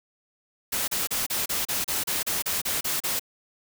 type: noise bursts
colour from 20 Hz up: white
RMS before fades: -27 dBFS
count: 13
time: 0.72-3.196 s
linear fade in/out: 10 ms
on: 160 ms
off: 33 ms
effects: none